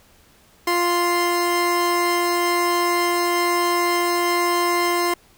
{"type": "tone pair together", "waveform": "30% pulse", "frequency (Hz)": [349.2, 1046.5], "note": ["F4", "C6"], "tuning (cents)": [0, 0], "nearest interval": "octave + perfect fifth", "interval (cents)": 1900, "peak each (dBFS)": -18, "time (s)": [0.67, 5.14], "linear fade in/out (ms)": 5, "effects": ["pink hiss -54 dBFS RMS until 5.37 s"]}